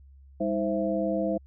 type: tone cluster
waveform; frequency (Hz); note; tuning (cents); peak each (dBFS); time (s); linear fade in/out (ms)
sine; 200.1 / 317.7 / 522 / 664; G3 / D#4 / C5 / E5; +36 / +36 / -4 / +12; -30; 0.4-1.38; 10
effects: added 68 Hz sine -49 dBFS peak until 1.46 s